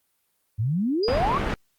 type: exponential sweep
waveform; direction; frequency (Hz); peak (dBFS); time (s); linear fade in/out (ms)
sine; up; 99.5 to 1217; -21; 0.58-1.39; 20
type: tone with exponential decay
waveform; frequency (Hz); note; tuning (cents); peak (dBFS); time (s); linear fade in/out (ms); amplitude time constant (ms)
sine; 4901; D#8; -27; -26; 1.03-1.36; 5; 70
type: low-pass noise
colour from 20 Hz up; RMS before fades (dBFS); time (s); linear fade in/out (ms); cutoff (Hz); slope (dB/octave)
pink; -26; 1.08-1.54; 0; 2300; 12
effects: white hiss -71 dBFS RMS until 1.78 s + Opus 32 kbps